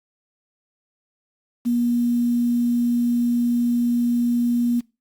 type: tone with quantisation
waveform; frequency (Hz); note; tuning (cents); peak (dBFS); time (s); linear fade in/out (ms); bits
sine; 239.5; A#3; +47; -17; 1.65-4.81; 20; 7
effects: noise-tail reverb RT60 0.3 s tail -24 dB re dry + Opus 48 kbps